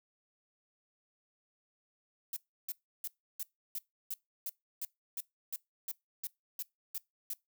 violet noise bursts, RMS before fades -38 dBFS, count 15, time 2.33-7.335 s, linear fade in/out 2 ms, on 35 ms, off 320 ms, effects noise-tail reverb RT60 0.2 s tail -23 dB re dry

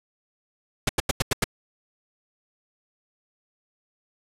pink noise bursts, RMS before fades -21 dBFS, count 6, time 0.87-1.442 s, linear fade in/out 5 ms, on 22 ms, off 88 ms, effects low-pass 11000 Hz 12 dB/octave

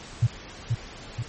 sine tone with echo, 116.54 Hz, A#2, in tune, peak -15 dBFS, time 0.22-0.27 s, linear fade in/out 10 ms, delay 480 ms, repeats 2, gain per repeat -5 dB, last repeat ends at 1.23 s, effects pink hiss -42 dBFS RMS until 1.28 s + MP3 32 kbps

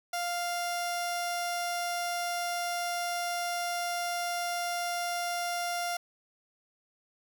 sawtooth tone pair together, 698.5 / 2794 Hz, F5 / F7, 0 / 0 cents, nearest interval 2 octaves, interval 2400 cents, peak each -27 / -34 dBFS, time 0.13-5.97 s, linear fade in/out 5 ms, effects none

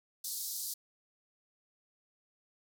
white band-pass noise, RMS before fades -39 dBFS, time 0.24-0.74 s, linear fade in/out 5 ms, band 4000 to 16000 Hz, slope 48 dB/octave, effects none

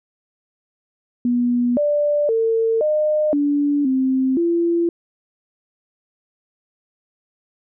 sine tone with pitch steps, 243 / 588 / 451.5 / 609 / 288.7 / 262.1 / 340.2 Hz, B3 / D5 / A4 / D#5 / D4 / C4 / F4, -28 / +2 / +45 / -37 / -30 / +3 / -45 cents, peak -15 dBFS, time 1.25-4.89 s, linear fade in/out 2 ms, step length 520 ms, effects none

